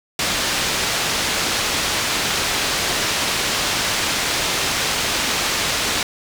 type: low-pass noise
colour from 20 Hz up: white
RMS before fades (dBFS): -21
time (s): 0.19-6.03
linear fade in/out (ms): 2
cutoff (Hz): 5300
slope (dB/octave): 12
effects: none